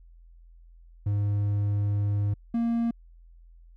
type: tone pair in turn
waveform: triangle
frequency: 102.3 / 232.7 Hz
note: G#2 / A#3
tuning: -26 / -3 cents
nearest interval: octave + major second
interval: 1423 cents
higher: second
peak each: -21 dBFS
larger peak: neither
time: 1.06-2.34 / 2.54-2.91 s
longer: first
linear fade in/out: 5 ms
effects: added 42 Hz sine -49 dBFS peak until 3.76 s